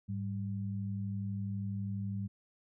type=tone pair together; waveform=sine; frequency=103.83 / 196 Hz; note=G#2 / G3; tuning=0 / 0 cents; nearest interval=major seventh; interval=1100 cents; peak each=-36 / -38 dBFS; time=0.08-2.28 s; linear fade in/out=20 ms; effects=none